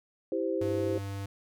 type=chord; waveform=sine; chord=C major; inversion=first; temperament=equal with one note detuned; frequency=329.6 / 392 / 519.3 Hz; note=E4 / G4 / C5; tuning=0 / 0 / -13 cents; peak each=-32 dBFS; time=0.32-0.98 s; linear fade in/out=2 ms
type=tone; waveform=square; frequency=99 Hz; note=G2; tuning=18 cents sharp; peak=-35 dBFS; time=0.61-1.26 s; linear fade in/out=5 ms
effects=none